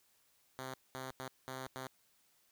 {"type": "tone bursts at uneven times", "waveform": "5% pulse", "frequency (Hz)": 130.81, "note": "C3", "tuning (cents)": 0, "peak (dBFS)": -31, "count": 5, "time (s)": [[0.59, 0.74], [0.95, 1.11], [1.2, 1.28], [1.48, 1.67], [1.76, 1.87]], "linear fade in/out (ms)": 0, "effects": ["white hiss -72 dBFS RMS until 2.51 s"]}